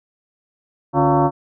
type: tone with frequency modulation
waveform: sine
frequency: 277.2 Hz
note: C#4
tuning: in tune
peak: -12 dBFS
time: 0.93-1.31 s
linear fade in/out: 50 ms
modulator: 211 Hz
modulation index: 3.7
effects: none